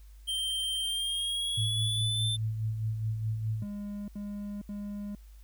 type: tone with pitch glide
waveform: square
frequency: 3146 to 3552 Hz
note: G7 to A7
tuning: +6 to +16 cents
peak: -30 dBFS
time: 0.27-2.37 s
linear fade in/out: 20 ms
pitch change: +210 cents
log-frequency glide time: 0.82-2.26 s
type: tone with tremolo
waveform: sine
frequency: 110 Hz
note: A2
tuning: in tune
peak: -27 dBFS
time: 1.57-3.64 s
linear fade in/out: 10 ms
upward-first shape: sine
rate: 4.8 Hz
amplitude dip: 45%
type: tone bursts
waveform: triangle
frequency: 204.5 Hz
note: G#3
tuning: 26 cents flat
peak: -33 dBFS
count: 3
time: 3.62-5.15 s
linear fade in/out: 2 ms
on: 460 ms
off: 75 ms
effects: added 51 Hz sine -48 dBFS peak until 5.43 s + white hiss -66 dBFS RMS until 5.43 s